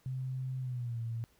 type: tone with pitch glide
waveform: sine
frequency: 130 to 115.15 Hz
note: C3 to A#2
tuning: -11 to -21 cents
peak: -34 dBFS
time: 0.06-1.24 s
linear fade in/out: 0 ms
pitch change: -210 cents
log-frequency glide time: 0.6-1 s
effects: pink hiss -68 dBFS RMS until 1.39 s